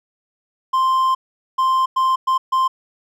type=tone bursts at uneven times; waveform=triangle; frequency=1046.5 Hz; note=C6; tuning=in tune; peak=-12 dBFS; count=5; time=0.73-1.15 / 1.58-1.86 / 1.96-2.16 / 2.27-2.38 / 2.52-2.68 s; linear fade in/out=10 ms; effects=none